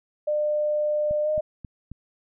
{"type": "tone with pitch glide", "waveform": "sine", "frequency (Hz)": [600, 612.6], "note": ["D5", "D#5"], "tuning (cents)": [37, -27], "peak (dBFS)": -21, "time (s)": [0.27, 1.41], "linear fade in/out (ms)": 10, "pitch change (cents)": 36, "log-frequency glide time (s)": [1.23, 1.29]}
{"type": "click train", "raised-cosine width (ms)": 5, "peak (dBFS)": -25, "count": 4, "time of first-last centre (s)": [1.11, 1.916], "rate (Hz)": 3.72}
{"effects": []}